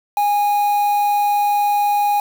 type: tone with quantisation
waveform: triangle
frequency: 822 Hz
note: G#5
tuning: 18 cents flat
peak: -12 dBFS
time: 0.17-2.2 s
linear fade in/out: 2 ms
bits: 5
effects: none